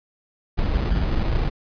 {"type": "noise with sample-and-hold", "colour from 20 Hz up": "brown", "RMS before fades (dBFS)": -21, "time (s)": [0.57, 1.5], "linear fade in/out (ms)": 20, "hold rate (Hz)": 1575, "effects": ["resampled to 11025 Hz"]}